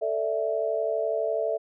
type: chord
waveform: sine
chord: A suspended fourth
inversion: none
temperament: equal with one note detuned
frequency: 443.1 / 587.3 / 659.3 Hz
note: A4 / D5 / E5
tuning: +12 / 0 / 0 cents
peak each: -29 / -30 / -27 dBFS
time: 0.01-1.58 s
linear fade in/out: 20 ms
effects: none